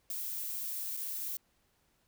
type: noise with dropouts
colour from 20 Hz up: violet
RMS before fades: -38 dBFS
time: 0.1-1.37 s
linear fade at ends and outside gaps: 2 ms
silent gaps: 0.968-0.972 s
effects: pink hiss -73 dBFS RMS until 2.07 s